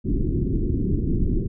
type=low-pass noise; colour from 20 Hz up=pink; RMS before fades=-22 dBFS; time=0.04-1.48 s; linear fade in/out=20 ms; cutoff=370 Hz; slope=48 dB/octave; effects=none